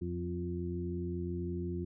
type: harmonic tone with a mistuned harmonic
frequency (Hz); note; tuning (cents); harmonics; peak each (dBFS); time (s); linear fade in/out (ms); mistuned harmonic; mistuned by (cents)
87.31; F2; 0; 1 / 2 / 3 / 4; -38 / -39 / -45 / -39; 0.01-1.85; 10; 2; +16
effects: none